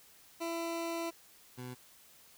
20% pulse tone pair in turn, 334.5 / 125.3 Hz, E4 / B2, +25 / +25 cents, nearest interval octave + perfect fourth, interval 1700 cents, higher first, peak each -30 / -37 dBFS, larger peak first, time 0.4-1.11 / 1.57-1.75 s, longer first, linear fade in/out 20 ms, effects white hiss -60 dBFS RMS until 2.37 s

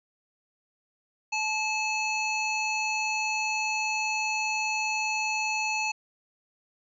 harmonic tone with a mistuned harmonic, 865 Hz, A5, 30 cents flat, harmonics 1 / 3 / 5 / 7 / 8, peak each -31 / -28 / -37 / -40 / -41 dBFS, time 1.32-5.92 s, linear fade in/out 10 ms, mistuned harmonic 8, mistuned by -27 cents, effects none

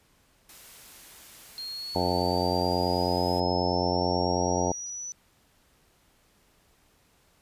white noise, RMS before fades -49 dBFS, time 0.49-3.4 s, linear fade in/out 2 ms
sine linear sweep, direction up, 4218 to 5970 Hz, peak -34 dBFS, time 1.58-5.12 s, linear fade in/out 0 ms
harmonic tone, 89.3 Hz, F2, 39 cents sharp, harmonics 1 / 2 / 3 / 4 / 5 / 6 / 7 / 8 / 9 / 10, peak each -33 / -33 / -33 / -33 / -33 / -33 / -33 / -33 / -33 / -33 dBFS, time 1.95-4.72 s, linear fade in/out 5 ms
effects pink hiss -64 dBFS RMS until 7.41 s + resampled to 32000 Hz

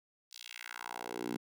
10% pulse tone with high-pass filter sweep, 60.1 Hz, B1, 46 cents flat, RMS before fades -43 dBFS, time 0.31-1.37 s, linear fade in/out 10 ms, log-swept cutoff 4700 to 230 Hz, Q 2, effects none

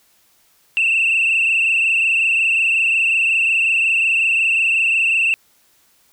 sine tone with frequency modulation, 2679 Hz, E7, 27 cents sharp, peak -12 dBFS, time 0.77-5.34 s, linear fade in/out 0 ms, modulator 25.5 Hz, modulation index 3.4, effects tanh soft clip ceiling -10 dBFS + white hiss -57 dBFS RMS until 6.12 s

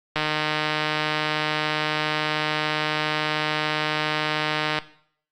click train, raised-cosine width 0.3 ms, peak -7 dBFS, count 709, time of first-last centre 0.16-4.787 s, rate 153 Hz, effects noise-tail reverb RT60 0.6 s tail -17 dB re dry + Opus 48 kbps

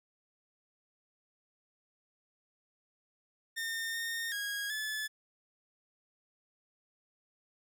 sawtooth tone with pitch steps, 1821 / 1835 / 1642 / 1728 Hz, A#6 / A#6 / G#6 / A6, -41 / -28 / -20 / -32 cents, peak -31 dBFS, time 3.56-5.08 s, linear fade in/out 20 ms, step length 380 ms, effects none

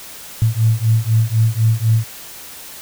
sine beating tone pair, 110 / 114 Hz, A2 / A#2, 0 / -38 cents, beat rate 4 Hz, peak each -15 dBFS, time 0.42-2.04 s, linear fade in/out 0 ms, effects white hiss -35 dBFS RMS until 2.81 s

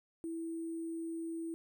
sine tone with sample-and-hold, 329.6 Hz, E4, in tune, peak -37 dBFS, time 0.24-1.54 s, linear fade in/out 0 ms, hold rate 8820 Hz, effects none

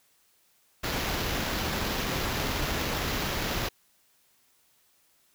pink noise with sample-and-hold, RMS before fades -30 dBFS, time 0.83-3.69 s, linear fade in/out 10 ms, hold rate 8820 Hz, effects white hiss -66 dBFS RMS until 5.34 s

